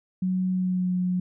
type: tone with pitch glide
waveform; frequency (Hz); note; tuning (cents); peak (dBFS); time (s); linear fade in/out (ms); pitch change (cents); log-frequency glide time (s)
sine; 185 to 181.4; F#3 to F#3; 0 to -34; -22; 0.22-1.2; 5; -34; 0.51-0.94
effects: none